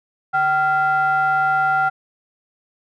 triangle ring-modulated tone, 310.8 Hz, D#4, 2 cents flat, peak -10 dBFS, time 0.33-1.9 s, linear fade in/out 20 ms, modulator 1080 Hz, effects none

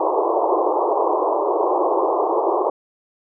pink band-pass noise, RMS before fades -19 dBFS, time 0-2.7 s, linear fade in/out 2 ms, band 330 to 1100 Hz, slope 96 dB/octave, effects none

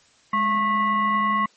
sine tone with frequency modulation, 1092 Hz, C#6, 26 cents flat, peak -18 dBFS, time 0.33-1.46 s, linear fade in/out 5 ms, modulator 884 Hz, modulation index 0.73, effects white hiss -57 dBFS RMS until 1.56 s + MP3 32 kbps

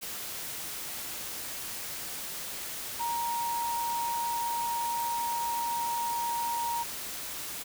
sine tone in noise, 939 Hz, A#5, 12 cents sharp, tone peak -29 dBFS, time 2.99-6.84 s, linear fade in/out 20 ms, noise white, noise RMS -38 dBFS, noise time 0.01-7.64 s, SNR +6 dB, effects none

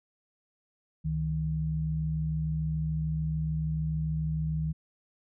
sine tone pair together, 69.6 / 156.41 Hz, C#2 / D#3, +8 / +9 cents, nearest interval octave + major second, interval 1401 cents, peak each -34 / -28 dBFS, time 1.04-4.73 s, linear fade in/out 20 ms, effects none

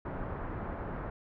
pink low-pass noise, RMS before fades -38 dBFS, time 0.05-1.1 s, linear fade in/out 5 ms, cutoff 1500 Hz, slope 24 dB/octave, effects none

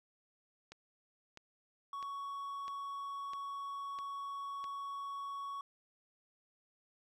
click train, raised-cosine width 0.2 ms, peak -33 dBFS, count 7, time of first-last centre 0.72-4.642 s, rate 1.53 Hz
triangle tone with vibrato, 1116 Hz, C#6, 11 cents sharp, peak -38 dBFS, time 1.93-5.61 s, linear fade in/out 2 ms, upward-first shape triangle, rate 20 Hz, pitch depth 13 cents each way
effects none

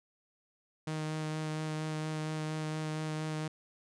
sawtooth tone with vibrato, 155.56 Hz, D#3, in tune, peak -30 dBFS, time 0.87-3.48 s, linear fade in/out 5 ms, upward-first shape sine, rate 4.3 Hz, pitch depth 11 cents each way, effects resampled to 22050 Hz

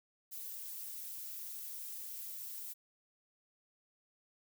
violet noise with flanger, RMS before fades -45 dBFS, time 0.31-2.74 s, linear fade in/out 20 ms, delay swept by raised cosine 1.7 to 5.9 ms, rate 3.8 Hz, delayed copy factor -0.6, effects none

